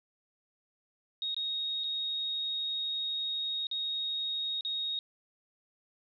sine tone with dropouts, 3748 Hz, A#7, 9 cents sharp, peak -31 dBFS, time 1.22-4.99 s, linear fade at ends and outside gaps 1 ms, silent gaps 1.345-1.365 / 1.837-1.841 / 3.669-3.713 / 4.609-4.649 s, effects none

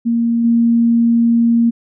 sine tone with level steps, 233 Hz, A#3, 1 cent flat, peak -12 / -9 dBFS, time 0.05-1.71 s, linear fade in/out 20 ms, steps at 0.44 s, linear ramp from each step 10 ms, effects none

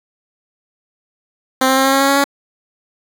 10% pulse tone with pitch steps, 261.6 / 264.2 / 266.8 / 269.4 / 272.1 / 274.8 / 277.5 / 280.2 Hz, C4 / C4 / C4 / C#4 / C#4 / C#4 / C#4 / C#4, 0 / +17 / +34 / -49 / -32 / -15 / +2 / +19 cents, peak -3 dBFS, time 1.61-2.242 s, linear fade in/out 5 ms, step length 79 ms, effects 7-bit

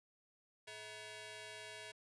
10% pulse ring-modulated tone, 536 Hz, C5, 42 cents sharp, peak -37 dBFS, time 0.67-1.92 s, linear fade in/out 10 ms, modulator 1180 Hz, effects high-pass 200 Hz 12 dB/octave + resampled to 24000 Hz

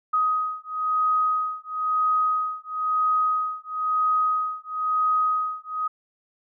sine beating tone pair, 1255 / 1256 Hz, D#6 / D#6, +15 / +16 cents, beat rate 1 Hz, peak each -24 dBFS, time 0.13-5.88 s, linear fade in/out 10 ms, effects none

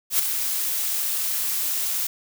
blue noise with ADSR envelope, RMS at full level -18 dBFS, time 0.1-2.07 s, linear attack 94 ms, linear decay 3 ms, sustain -7 dB, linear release 4 ms, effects none

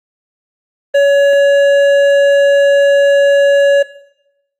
sine tone with hard clipping, 563 Hz, C#5, 27 cents sharp, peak -8 dBFS, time 0.94-3.83 s, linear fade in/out 10 ms, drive 9 dB, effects noise-tail reverb RT60 0.8 s tail -17 dB re dry + Opus 24 kbps

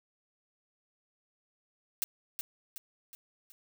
blue noise with echo, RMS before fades -31 dBFS, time 2.02-2.04 s, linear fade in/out 0 ms, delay 370 ms, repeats 4, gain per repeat -6 dB, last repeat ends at 3.52 s, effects none

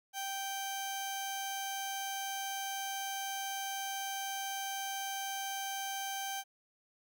sawtooth tone pair together, 782 / 3128 Hz, G5 / G7, -4 / -4 cents, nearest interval 2 octaves, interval 2400 cents, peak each -34 / -37 dBFS, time 0.13-6.44 s, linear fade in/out 50 ms, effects none

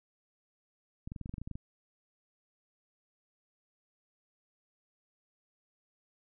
clicks, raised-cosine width 5 ms, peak -28 dBFS, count 12, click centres 1.075 / 1.119 / 1.162 / 1.213 / 1.259 / 1.294 / 1.34 / 1.382 / 1.416 / 1.475 / 1.513 / 1.555 s, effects none

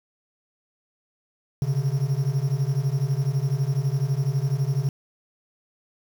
triangle beating tone pair, 130.81 / 142.81 Hz, C3 / D3, 0 / -48 cents, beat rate 12 Hz, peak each -22 dBFS, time 1.62-4.89 s, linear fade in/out 2 ms, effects 7-bit

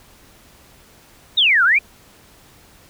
sine exponential two-way sweep, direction down then up, 3860 to 1338 to 2510 Hz, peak -11 dBFS, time 1.37-1.79 s, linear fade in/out 10 ms, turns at 1.64 s, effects pink hiss -49 dBFS RMS until 2.89 s

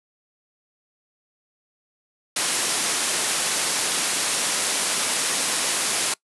white low-pass noise, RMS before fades -24 dBFS, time 2.36-6.14 s, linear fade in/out 5 ms, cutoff 11000 Hz, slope 96 dB/octave, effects noise-tail reverb RT60 0.1 s tail -23 dB re dry + high-pass 200 Hz 12 dB/octave

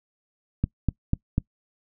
click train, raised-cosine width 5 ms, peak -9 dBFS, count 4, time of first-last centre 0.64-1.381 s, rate 4.05 Hz, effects noise-tail reverb RT60 0.1 s tail -23 dB re dry

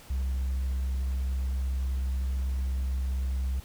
sine tone, 65.41 Hz, C2, in tune, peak -24 dBFS, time 0.1-3.6 s, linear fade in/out 5 ms, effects tanh soft clip ceiling -25 dBFS + pink hiss -51 dBFS RMS until 3.64 s

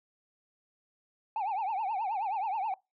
sine tone with vibrato, 825 Hz, G#5, 12 cents flat, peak -27 dBFS, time 1.36-2.74 s, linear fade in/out 2 ms, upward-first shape triangle, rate 9.4 Hz, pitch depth 220 cents each way, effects noise-tail reverb RT60 0.2 s tail -22 dB re dry + tanh soft clip ceiling -28 dBFS

